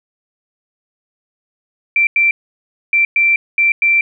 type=tone bursts at uneven times; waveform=sine; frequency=2349 Hz; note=D7; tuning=in tune; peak=-9 dBFS; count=6; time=1.96-2.07 / 2.16-2.31 / 2.93-3.05 / 3.16-3.36 / 3.58-3.72 / 3.82-4.01 s; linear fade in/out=2 ms; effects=none